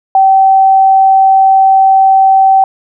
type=tone; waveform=sine; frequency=771 Hz; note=G5; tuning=29 cents flat; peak=-3 dBFS; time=0.15-2.64 s; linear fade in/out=2 ms; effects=none